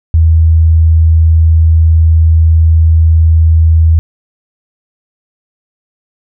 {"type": "tone", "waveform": "sine", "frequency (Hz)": 80.8, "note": "E2", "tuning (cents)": -34, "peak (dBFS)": -3, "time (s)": [0.14, 3.99], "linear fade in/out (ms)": 0, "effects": []}